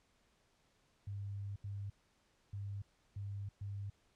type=tone bursts at uneven times; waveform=sine; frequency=100.1 Hz; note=G2; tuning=37 cents sharp; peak=-40 dBFS; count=5; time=1.07-1.56 / 1.64-1.9 / 2.53-2.82 / 3.16-3.49 / 3.61-3.9 s; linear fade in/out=5 ms; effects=pink hiss -74 dBFS RMS until 4.15 s + low-pass 8000 Hz 12 dB/octave